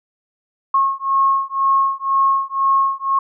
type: beating tone pair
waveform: sine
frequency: 1086 / 1088 Hz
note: C#6 / C#6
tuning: -36 / -33 cents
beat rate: 2 Hz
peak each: -17 dBFS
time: 0.74-3.19 s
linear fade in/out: 5 ms
effects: none